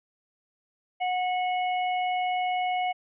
harmonic tone, 731 Hz, F#5, 21 cents flat, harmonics 1 / 3 / 4, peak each -25 / -34 / -39 dBFS, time 1-2.93 s, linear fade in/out 20 ms, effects none

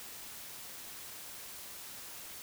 silence, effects white hiss -47 dBFS RMS until 2.42 s

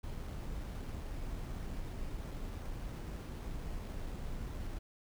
brown noise with sample-and-hold, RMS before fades -41 dBFS, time 0.03-4.79 s, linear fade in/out 10 ms, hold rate 7350 Hz, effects none

